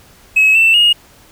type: tone with pitch steps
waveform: triangle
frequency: 2569 / 2670 / 2863 Hz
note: E7 / E7 / F7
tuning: -45 / +22 / +42 cents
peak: -4 dBFS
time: 0.36-0.93 s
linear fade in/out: 10 ms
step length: 190 ms
effects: tanh soft clip ceiling -3 dBFS + pink hiss -45 dBFS RMS until 1.31 s